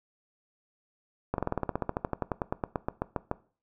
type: slowing click train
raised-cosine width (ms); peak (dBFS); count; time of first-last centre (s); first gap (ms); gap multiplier
1; -14; 24; 1.34-3.314; 42; 1.06
effects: noise-tail reverb RT60 0.4 s tail -19 dB re dry